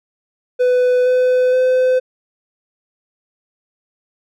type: tone with pitch steps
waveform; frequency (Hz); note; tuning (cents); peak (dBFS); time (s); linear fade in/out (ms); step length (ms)
triangle; 499 / 504.8 / 510.7; B4 / B4 / C5; +18 / +38 / -42; -9; 0.59-2; 20; 470
effects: none